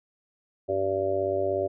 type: harmonic tone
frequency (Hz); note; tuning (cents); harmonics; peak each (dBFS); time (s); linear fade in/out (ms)
96.7; G2; -23; 1 / 3 / 4 / 5 / 6 / 7; -38 / -38 / -28 / -36 / -27 / -33; 0.68-1.68; 20
effects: none

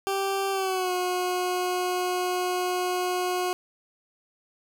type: tone with pitch glide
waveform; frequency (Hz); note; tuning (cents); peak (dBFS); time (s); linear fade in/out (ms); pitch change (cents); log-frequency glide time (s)
20% pulse; 390.6 to 362.3; G4 to F#4; -6 to -36; -20; 0.07-3.53; 0; -130; 0.51-0.92
effects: none

